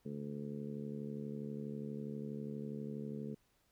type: harmonic tone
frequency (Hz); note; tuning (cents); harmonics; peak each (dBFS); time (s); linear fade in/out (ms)
72.3; D2; -27; 2 / 3 / 4 / 5 / 6 / 7; -46 / -43 / -53 / -53 / -48 / -56; 0.05-3.35; 10
effects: pink hiss -75 dBFS RMS until 3.71 s